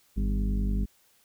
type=harmonic tone with a mistuned harmonic; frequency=50.6 Hz; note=G#1; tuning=44 cents flat; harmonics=1 / 2 / 3 / 4 / 5 / 6 / 8; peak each=-25 / -37 / -39 / -32 / -41 / -45 / -47 dBFS; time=0.16-0.86 s; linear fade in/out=20 ms; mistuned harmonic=3; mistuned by=+81 cents; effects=white hiss -64 dBFS RMS until 1.24 s